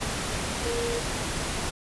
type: tone in noise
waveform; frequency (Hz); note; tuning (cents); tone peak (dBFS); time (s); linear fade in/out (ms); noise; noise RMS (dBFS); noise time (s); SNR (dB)
sine; 470.7; A#4; +17; -28; 0.64-1; 20; pink; -30; 0-1.71; -1
effects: resampled to 24000 Hz